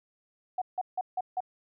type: tone bursts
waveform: sine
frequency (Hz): 740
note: F#5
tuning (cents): 0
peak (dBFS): -27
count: 5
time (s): 0.58-1.405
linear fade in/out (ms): 5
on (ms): 37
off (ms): 160
effects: none